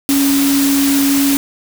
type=tone in noise; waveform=sine; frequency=277.9 Hz; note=C#4; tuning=4 cents sharp; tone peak=-11 dBFS; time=0.09-1.37 s; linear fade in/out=0 ms; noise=white; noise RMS=-19 dBFS; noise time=0.09-1.37 s; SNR=+5 dB; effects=none